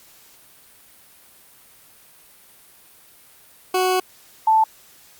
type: tone pair in turn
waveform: 20% pulse / sine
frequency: 370 / 880 Hz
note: F#4 / A5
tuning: 0 / 0 cents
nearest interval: octave + minor third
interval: 1500 cents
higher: second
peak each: -12 dBFS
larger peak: neither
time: 3.74-4 / 4.47-4.64 s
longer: first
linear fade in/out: 5 ms
effects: white hiss -50 dBFS RMS until 5.19 s + Opus 48 kbps